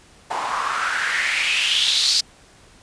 white noise with band-pass filter sweep, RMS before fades -21 dBFS, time 0.3-2.21 s, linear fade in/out 10 ms, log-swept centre 830 to 4800 Hz, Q 4.7, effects pink hiss -50 dBFS RMS until 2.82 s + resampled to 22050 Hz

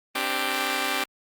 5% pulse chord, C suspended second, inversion none, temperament just, 261.6 / 294.3 / 392.4 Hz, C4 / D4 / G4, 0 / +4 / +2 cents, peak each -19 dBFS, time 0.15-1.04 s, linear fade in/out 5 ms, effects Opus 24 kbps

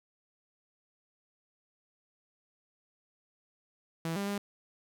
sawtooth tone with pitch steps, 164.4 / 199.8 / 202 Hz, E3 / G3 / G#3, -4 / +33 / -48 cents, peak -28 dBFS, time 4.05-4.38 s, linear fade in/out 2 ms, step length 110 ms, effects none

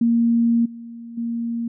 sine tone with level steps, 233.1 Hz, A#3, in tune, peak -14 / -33 / -22 dBFS, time 0.01-1.68 s, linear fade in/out 5 ms, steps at 0.65 / 1.17 s, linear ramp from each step 10 ms, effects none

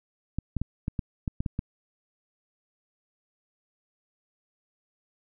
clicks, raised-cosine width 5 ms, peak -16 dBFS, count 9, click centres 0.386 / 0.567 / 0.616 / 0.881 / 0.992 / 1.278 / 1.405 / 1.462 / 1.591 s, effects none

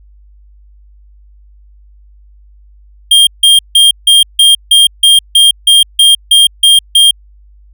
square tone bursts, 3210 Hz, G7, 40 cents sharp, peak -3 dBFS, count 13, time 3.11-7.11 s, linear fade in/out 5 ms, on 160 ms, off 160 ms, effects added 50 Hz sine -38 dBFS peak until 7.73 s

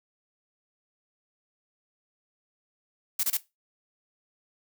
blue noise bursts, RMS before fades -26 dBFS, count 3, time 3.19-3.371 s, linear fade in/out 5 ms, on 43 ms, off 26 ms, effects noise-tail reverb RT60 0.2 s tail -17 dB re dry

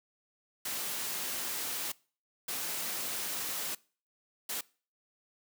white noise bursts at uneven times, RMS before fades -36 dBFS, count 3, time 0.65-1.92 / 2.48-3.75 / 4.49-4.61 s, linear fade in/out 5 ms, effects noise-tail reverb RT60 0.4 s tail -23 dB re dry + high-pass 150 Hz 12 dB/octave

